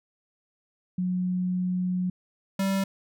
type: tone pair in turn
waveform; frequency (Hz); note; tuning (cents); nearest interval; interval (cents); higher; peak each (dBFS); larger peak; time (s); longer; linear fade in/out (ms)
sine / square; 181.9 / 194.2; F#3 / G3; -29 / -16; minor second; 113; second; -24; neither; 0.98-2.1 / 2.59-2.84; first; 5
effects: none